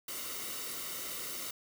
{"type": "noise with comb filter", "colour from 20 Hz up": "white", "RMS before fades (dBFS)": -40, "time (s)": [0.08, 1.51], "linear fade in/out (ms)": 5, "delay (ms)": 1.2, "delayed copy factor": -0.6, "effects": []}